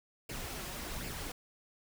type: noise with flanger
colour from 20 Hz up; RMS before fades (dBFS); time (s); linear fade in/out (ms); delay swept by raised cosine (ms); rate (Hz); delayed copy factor
pink; -41; 0.29-1.32; 5; 0.4 to 5.6; 1.3; +0.5
effects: none